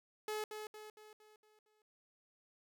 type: tone with echo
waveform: sawtooth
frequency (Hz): 427.2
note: G#4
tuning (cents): +49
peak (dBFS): -34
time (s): 0.28-0.44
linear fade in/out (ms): 2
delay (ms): 230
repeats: 6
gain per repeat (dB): -6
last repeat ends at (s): 1.82
effects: none